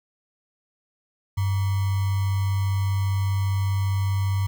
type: tone with sample-and-hold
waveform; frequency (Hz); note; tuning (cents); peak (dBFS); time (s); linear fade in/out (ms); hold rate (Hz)
sine; 97.5; G2; -9; -20; 1.37-4.47; 10; 1050
effects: none